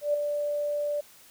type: tone with ADSR envelope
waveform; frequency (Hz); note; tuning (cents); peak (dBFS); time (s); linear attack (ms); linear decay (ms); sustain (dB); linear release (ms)
sine; 586; D5; -4; -20; 0.01-1.01; 130; 6; -6; 10
effects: white hiss -54 dBFS RMS until 1.3 s